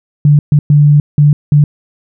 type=tone bursts at uneven times; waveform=sine; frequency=146.83 Hz; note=D3; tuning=in tune; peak=-3 dBFS; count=5; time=0.25-0.39 / 0.52-0.59 / 0.7-1 / 1.18-1.33 / 1.52-1.64 s; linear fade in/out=2 ms; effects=none